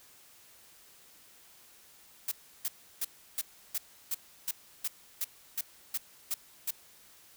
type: noise bursts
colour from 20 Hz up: blue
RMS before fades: -32 dBFS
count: 13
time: 2.28-6.708 s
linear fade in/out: 5 ms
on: 36 ms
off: 330 ms
effects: white hiss -58 dBFS RMS until 7.36 s